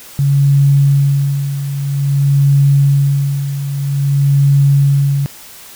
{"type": "tone with tremolo", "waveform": "sine", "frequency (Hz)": 140, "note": "C#3", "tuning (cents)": 18, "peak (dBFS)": -6, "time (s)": [0.19, 5.26], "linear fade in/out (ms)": 0, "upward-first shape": "sine", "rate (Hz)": 0.51, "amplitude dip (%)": 70, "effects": ["white hiss -36 dBFS RMS until 5.75 s"]}